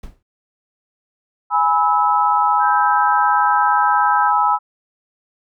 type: noise with exponential decay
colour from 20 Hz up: brown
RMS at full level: -28 dBFS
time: 0.03-0.23 s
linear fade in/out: 5 ms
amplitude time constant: 42 ms
type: chord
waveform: sine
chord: E major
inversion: first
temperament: equal with one note detuned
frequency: 830.6 / 987.8 / 1299.6 Hz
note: G#5 / B5 / E6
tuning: 0 / 0 / -25 cents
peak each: -17 dBFS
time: 1.5-4.59 s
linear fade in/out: 50 ms
type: tone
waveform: sine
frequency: 1568 Hz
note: G6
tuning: in tune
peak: -22 dBFS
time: 2.59-4.32 s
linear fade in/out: 50 ms
effects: none